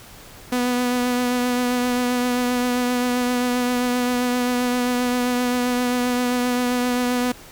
sawtooth tone with vibrato, 246.9 Hz, B3, in tune, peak -15 dBFS, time 0.52-7.32 s, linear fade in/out 5 ms, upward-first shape triangle, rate 7.6 Hz, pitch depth 21 cents each way, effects pink hiss -43 dBFS RMS until 7.51 s

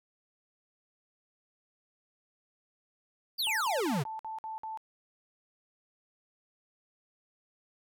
square exponential sweep, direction down, 4900 to 122 Hz, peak -29 dBFS, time 3.38-4.04 s, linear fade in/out 20 ms
sine tone bursts, 880 Hz, A5, in tune, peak -36 dBFS, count 7, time 3.47-4.774 s, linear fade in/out 0 ms, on 140 ms, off 54 ms
effects none

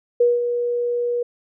sine tone with ADSR envelope, 481.4 Hz, B4, 44 cents flat, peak -11 dBFS, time 0.2-1.23 s, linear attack 8 ms, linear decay 190 ms, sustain -8 dB, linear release 6 ms, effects none

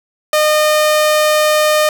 sawtooth tone, 610 Hz, D#5, 34 cents flat, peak -6 dBFS, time 0.33-1.89 s, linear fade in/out 2 ms, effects none

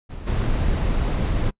brown noise with level steps, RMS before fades -33 / -21 dBFS, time 0.09-1.51 s, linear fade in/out 20 ms, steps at 0.26 s, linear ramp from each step 20 ms, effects noise-tail reverb RT60 0.1 s tail -25 dB re dry + resampled to 8000 Hz

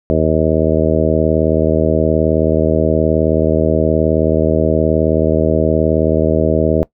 harmonic tone, 78.9 Hz, D#2, 25 cents sharp, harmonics 1 / 2 / 3 / 4 / 5 / 6 / 7 / 8, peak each -19 / -19 / -19 / -19 / -19 / -19 / -19 / -19 dBFS, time 0.1-6.83 s, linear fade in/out 0 ms, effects noise-tail reverb RT60 0.1 s tail -20 dB re dry

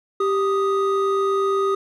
triangle tone pair together, 392 / 1244.5 Hz, G4 / D#6, 0 / 0 cents, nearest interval octave + minor sixth, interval 2000 cents, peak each -17 / -21 dBFS, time 0.2-1.75 s, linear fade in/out 5 ms, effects none

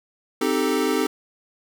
square chord, A half-diminished seventh, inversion first, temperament equal, 261.6 / 311.1 / 392 / 440 Hz, C4 / Eb4 / G4 / A4, 0 / 0 / 0 / 0 cents, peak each -26 dBFS, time 0.41-1.07 s, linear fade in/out 5 ms, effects none

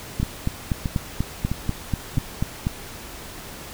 two click trains, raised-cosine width 5 ms, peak -11 / -9 dBFS, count 4 / 11, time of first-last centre 0.2-2.174 / 0.23-2.669 s, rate 1.52 / 4.1 Hz, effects pink hiss -38 dBFS RMS until 3.73 s

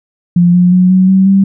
sine tone with pitch steps, 174.61 / 178.49 / 182.45 / 186.49 / 190.63 / 194.86 Hz, F3 / F3 / F#3 / F#3 / G3 / G3, 0 / +38 / -24 / +14 / -48 / -10 cents, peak -4 dBFS, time 0.36-1.44 s, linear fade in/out 5 ms, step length 180 ms, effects none

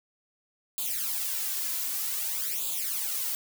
blue noise with flanger, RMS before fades -31 dBFS, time 0.78-3.35 s, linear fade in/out 0 ms, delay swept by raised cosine 0.26 to 2.96 ms, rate 0.53 Hz, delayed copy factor +0.95, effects none

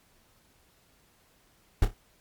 brown noise with echo, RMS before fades -19 dBFS, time 1.82-1.85 s, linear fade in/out 2 ms, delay 29 ms, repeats 3, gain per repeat -10 dB, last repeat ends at 1.937 s, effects pink hiss -64 dBFS RMS until 2.2 s + MP3 96 kbps

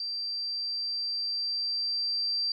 sine tone with level ramp, 4699 Hz, D8, in tune, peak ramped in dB -31 to -26 dBFS, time 0-2.52 s, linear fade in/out 2 ms, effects 11-bit

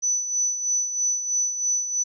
sine tone with tremolo, 5980 Hz, F#8, 17 cents sharp, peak -19 dBFS, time 0.02-2.04 s, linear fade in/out 20 ms, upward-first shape sine, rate 3.1 Hz, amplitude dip 60%, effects none

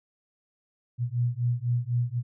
sine beating tone pair, 119.1 / 123.1 Hz, A#2 / B2, +38 / -5 cents, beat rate 4 Hz, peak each -27 dBFS, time 0.98-2.23 s, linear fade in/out 50 ms, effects none

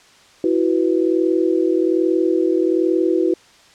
sine chord, E suspended second, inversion none, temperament just, 329.6 / 370.8 / 494.4 Hz, E4 / F#4 / B4, 0 / +4 / +2 cents, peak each -17 / -18 / -23 dBFS, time 0.44-3.34 s, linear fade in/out 2 ms, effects white hiss -49 dBFS RMS until 3.74 s + low-pass 6000 Hz 12 dB/octave

